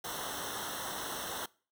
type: noise with comb filter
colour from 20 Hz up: pink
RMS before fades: -39 dBFS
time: 0.04-1.46 s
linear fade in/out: 5 ms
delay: 0.42 ms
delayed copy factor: -0.95
effects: noise-tail reverb RT60 0.4 s tail -23 dB re dry